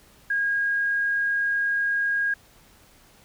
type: tone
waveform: sine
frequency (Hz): 1632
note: G#6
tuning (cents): -31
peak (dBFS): -21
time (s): 0.3-2.34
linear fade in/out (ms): 5
effects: pink hiss -55 dBFS RMS until 3.24 s